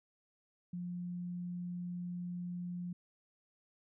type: tone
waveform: sine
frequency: 176.8 Hz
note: F3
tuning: 22 cents sharp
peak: -38 dBFS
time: 0.73-2.93 s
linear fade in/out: 5 ms
effects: none